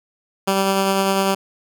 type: tone with tremolo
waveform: 10% pulse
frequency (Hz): 194.2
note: G3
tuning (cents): -16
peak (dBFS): -7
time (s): 0.47-1.35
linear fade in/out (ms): 10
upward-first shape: sine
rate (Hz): 10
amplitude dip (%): 25
effects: none